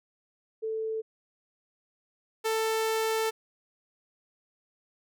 sine / sawtooth tone pair in turn, 441.6 / 443.3 Hz, A4 / A4, +6 / +13 cents, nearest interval unison, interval 7 cents, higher second, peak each -29 / -22 dBFS, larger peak second, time 0.62-1.02 / 2.44-3.31 s, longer second, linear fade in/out 20 ms, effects none

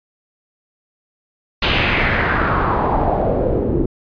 pink noise with low-pass filter sweep, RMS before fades -17 dBFS, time 1.62-3.86 s, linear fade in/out 5 ms, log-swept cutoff 3300 to 340 Hz, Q 3, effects resampled to 11025 Hz

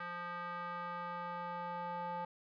square tone with band-pass filter sweep, 174.8 Hz, F3, 2 cents sharp, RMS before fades -42 dBFS, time 0-2.25 s, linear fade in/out 5 ms, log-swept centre 1400 to 890 Hz, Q 3, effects resampled to 11025 Hz

